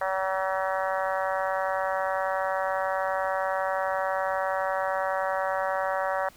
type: harmonic tone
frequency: 190.1 Hz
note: F#3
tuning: 47 cents sharp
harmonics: 3 / 4 / 5 / 6 / 7 / 8 / 9 / 10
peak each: -29 / -31 / -33 / -35 / -36 / -37 / -38 / -39 dBFS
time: 0.01-6.29 s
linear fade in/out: 5 ms
effects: pink hiss -54 dBFS RMS until 6.36 s